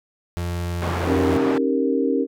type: tone with pitch glide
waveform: 35% pulse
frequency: 87.1 to 86.4 Hz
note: F2 to F2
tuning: -4 to -18 cents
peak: -22 dBFS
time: 0.37-1.37 s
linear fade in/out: 0 ms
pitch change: -14 cents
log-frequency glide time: 0.57-1.05 s
type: band-pass noise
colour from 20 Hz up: white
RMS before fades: -27 dBFS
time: 0.82-1.58 s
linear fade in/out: 2 ms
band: 120 to 1000 Hz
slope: 12 dB/octave
type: chord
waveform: sine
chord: Eb dominant seventh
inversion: third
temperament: equal with one note detuned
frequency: 271.3 / 311.1 / 392 / 466.2 Hz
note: Db4 / Eb4 / G4 / Bb4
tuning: -37 / 0 / 0 / 0 cents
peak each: -21 / -25 / -25 / -23 dBFS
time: 1.05-2.27 s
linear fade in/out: 50 ms
effects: none